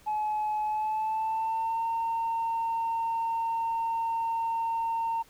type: tone with pitch glide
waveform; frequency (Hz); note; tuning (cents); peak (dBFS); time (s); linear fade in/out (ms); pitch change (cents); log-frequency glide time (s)
sine; 852 to 913.2; G#5 to A#5; +44 to -36; -25; 0.06-5.23; 20; +120; 0.65-1.84
effects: tanh soft clip ceiling -24 dBFS + pink hiss -58 dBFS RMS until 5.29 s